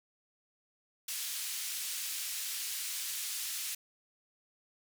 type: band-pass noise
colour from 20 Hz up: white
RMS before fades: -38 dBFS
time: 1.08-3.75 s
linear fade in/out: 5 ms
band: 2400 to 13000 Hz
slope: 12 dB/octave
effects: none